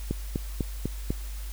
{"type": "click train", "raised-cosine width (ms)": 3, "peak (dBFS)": -14, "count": 5, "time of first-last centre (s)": [0.11, 1.105], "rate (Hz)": 4.02, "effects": ["added 50 Hz sine -33 dBFS peak until 1.52 s", "white hiss -47 dBFS RMS until 1.52 s"]}